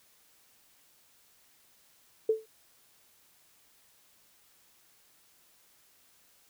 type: tone with exponential decay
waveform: sine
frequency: 440 Hz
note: A4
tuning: in tune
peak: -19 dBFS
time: 2.29-2.46 s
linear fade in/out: 5 ms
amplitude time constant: 36 ms
effects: white hiss -64 dBFS RMS until 6.49 s